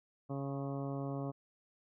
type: harmonic tone with a mistuned harmonic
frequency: 138.59 Hz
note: C#3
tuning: in tune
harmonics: 1 / 2 / 3 / 4 / 5 / 6 / 7 / 8 / 9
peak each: -39 / -41 / -46 / -46 / -48 / -55 / -57 / -52 / -59 dBFS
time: 0.29-1.32 s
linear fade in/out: 20 ms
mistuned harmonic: 8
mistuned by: -20 cents
effects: none